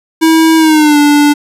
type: tone with pitch glide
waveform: square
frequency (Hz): 322.7 to 292.5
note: E4 to D4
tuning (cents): -37 to -7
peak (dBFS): -5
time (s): 0.21-1.34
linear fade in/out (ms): 20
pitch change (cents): -170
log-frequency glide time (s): 0.57-0.98
effects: resampled to 32000 Hz